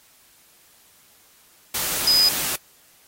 sine tone in noise, 4992 Hz, D#8, 5 cents sharp, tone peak -14 dBFS, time 2.07-2.29 s, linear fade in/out 5 ms, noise white, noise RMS -25 dBFS, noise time 1.74-2.56 s, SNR +8 dB, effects white hiss -55 dBFS RMS until 3.07 s + AAC 48 kbps

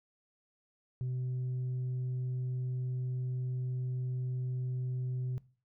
sine tone, 126.9 Hz, B2, 47 cents sharp, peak -30 dBFS, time 1.01-5.38 s, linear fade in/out 0 ms, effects noise-tail reverb RT60 0.4 s tail -21 dB re dry + tanh soft clip ceiling -31 dBFS

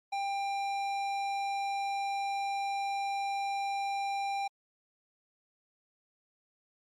sine tone with tanh clipping, 794 Hz, G5, 22 cents sharp, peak -33 dBFS, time 0.12-4.48 s, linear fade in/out 10 ms, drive 15 dB, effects Opus 48 kbps

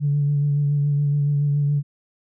sine tone with vibrato, 144.5 Hz, D3, 28 cents flat, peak -16 dBFS, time 0-1.83 s, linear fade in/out 50 ms, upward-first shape sine, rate 7.1 Hz, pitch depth 24 cents each way, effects tanh soft clip ceiling -12 dBFS

